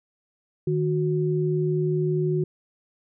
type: tone pair together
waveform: sine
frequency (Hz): 154.18 / 366.7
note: D#3 / F#4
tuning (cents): -15 / -15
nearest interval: octave + minor third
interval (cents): 1500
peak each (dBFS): -23 / -24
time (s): 0.67-2.44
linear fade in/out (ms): 5
effects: none